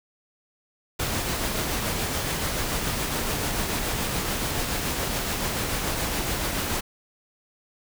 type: noise with tremolo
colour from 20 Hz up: pink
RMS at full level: -26 dBFS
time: 0.99-6.81 s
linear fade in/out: 10 ms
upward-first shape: triangle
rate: 7 Hz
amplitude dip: 30%
effects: none